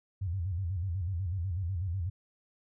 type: tone with vibrato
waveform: sine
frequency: 90.3 Hz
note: F#2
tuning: 42 cents flat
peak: -30 dBFS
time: 0.21-2.1 s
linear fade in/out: 10 ms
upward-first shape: square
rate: 8.1 Hz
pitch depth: 130 cents each way
effects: none